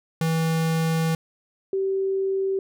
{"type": "tone pair in turn", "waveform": ["square", "sine"], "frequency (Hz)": [162.4, 386.3], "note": ["E3", "G4"], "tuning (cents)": [-26, -25], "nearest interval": "octave + minor third", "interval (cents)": 1501, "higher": "second", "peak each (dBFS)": -21, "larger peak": "neither", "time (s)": [[0.21, 1.15], [1.73, 2.59]], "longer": "first", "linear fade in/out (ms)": 2, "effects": []}